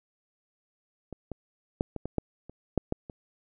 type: clicks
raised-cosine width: 2 ms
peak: -25 / -22 / -12 / -21 / -20 / -13 / -30 / -10 / -14 / -27 dBFS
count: 10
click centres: 1.127 / 1.317 / 1.809 / 1.963 / 2.056 / 2.183 / 2.496 / 2.777 / 2.924 / 3.098 s
effects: none